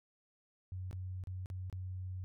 sine tone with dropouts, 92.5 Hz, F#2, in tune, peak -39 dBFS, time 0.72-2.24 s, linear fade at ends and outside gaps 0 ms, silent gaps 0.911-0.929 / 1.238-1.272 / 1.459-1.501 / 1.699-1.727 s, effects none

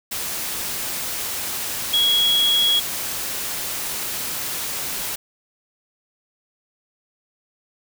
sine tone in noise, 3322 Hz, G#7, in tune, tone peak -15 dBFS, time 1.93-2.8 s, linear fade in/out 10 ms, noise white, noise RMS -27 dBFS, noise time 0.11-5.16 s, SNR +9 dB, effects none

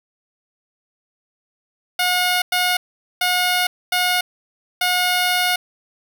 10% pulse tone bursts at uneven times, 722 Hz, F#5, 43 cents flat, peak -8 dBFS, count 5, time 1.99-2.42 / 2.52-2.77 / 3.21-3.67 / 3.92-4.21 / 4.81-5.56 s, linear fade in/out 5 ms, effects none

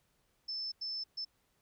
sine tone bursts at uneven times, 5274 Hz, E8, in tune, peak -36 dBFS, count 3, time 0.48-0.72 / 0.81-1.04 / 1.17-1.25 s, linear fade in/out 10 ms, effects pink hiss -75 dBFS RMS until 1.61 s

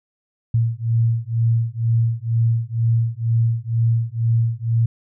sine beating tone pair, 114.1 / 116.2 Hz, A#2 / A#2, -37 / -5 cents, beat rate 2.1 Hz, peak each -19 dBFS, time 0.54-4.86 s, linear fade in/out 5 ms, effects none

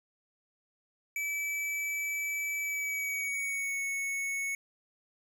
square tone with pitch glide, 2304 to 2209 Hz, D7 to C#7, -34 to -7 cents, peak -32 dBFS, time 1.16-4.55 s, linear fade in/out 2 ms, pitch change -73 cents, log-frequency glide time 2.61-3.84 s, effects none

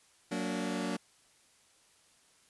sawtooth chord, Gb augmented, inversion none, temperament just, 185 / 231.2 / 289.1 Hz, Gb3 / Bb3 / D4, 0 / -14 / -27 cents, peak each -33 dBFS, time 0.31-0.97 s, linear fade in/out 10 ms, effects white hiss -65 dBFS RMS until 2.49 s + resampled to 24000 Hz

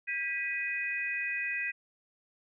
sine tone cluster, 1611 / 1959 / 2498 Hz, G6 / B6 / D#7, +47 / -15 / +6 cents, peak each -39 / -34 / -34 dBFS, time 0.07-1.72 s, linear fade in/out 20 ms, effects none

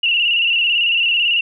sine tone with vibrato, 2794 Hz, F7, in tune, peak -13 dBFS, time 0.03-1.41 s, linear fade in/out 5 ms, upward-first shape square, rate 18 Hz, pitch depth 49 cents each way, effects none

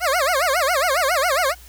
20% pulse tone with vibrato, 622.3 Hz, D#5, in tune, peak -12 dBFS, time 0-1.55 s, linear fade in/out 50 ms, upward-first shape sine, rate 7.3 Hz, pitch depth 290 cents each way, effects added 60 Hz sine -43 dBFS peak until 1.68 s + white hiss -47 dBFS RMS until 1.68 s

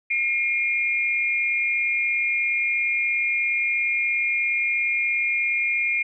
sine tone pair together, 2144 / 2407 Hz, C7 / D7, +42 / +42 cents, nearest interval major second, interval 200 cents, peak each -24 / -22 dBFS, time 0.1-6.03 s, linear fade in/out 10 ms, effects none

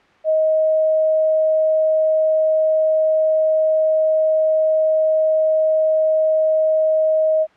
sine tone, 629 Hz, D#5, 19 cents sharp, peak -13 dBFS, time 0.24-7.47 s, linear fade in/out 50 ms, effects white hiss -52 dBFS RMS until 7.56 s + low-pass 2000 Hz 12 dB/octave

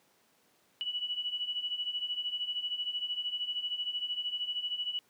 sine beating tone pair, 2937 / 2950 Hz, F#7 / F#7, -13 / -6 cents, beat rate 13 Hz, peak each -38 / -34 dBFS, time 0.81-4.99 s, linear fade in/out 0 ms, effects pink hiss -68 dBFS RMS until 5.09 s + high-pass 200 Hz 12 dB/octave

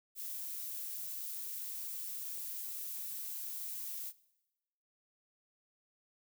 violet noise, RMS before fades -42 dBFS, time 0.15-4.13 s, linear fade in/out 50 ms, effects noise-tail reverb RT60 1.0 s tail -21 dB re dry

